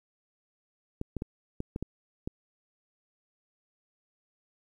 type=clicks; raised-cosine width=3 ms; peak=-20 dBFS; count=7; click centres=1.014 / 1.167 / 1.221 / 1.604 / 1.761 / 1.826 / 2.275 s; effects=10-bit